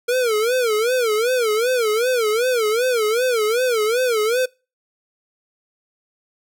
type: tone with vibrato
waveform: square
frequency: 466.1 Hz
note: A#4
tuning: in tune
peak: -17 dBFS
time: 0.08-4.46 s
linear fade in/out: 10 ms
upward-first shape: sine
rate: 2.6 Hz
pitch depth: 170 cents each way
effects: noise-tail reverb RT60 0.3 s tail -24 dB re dry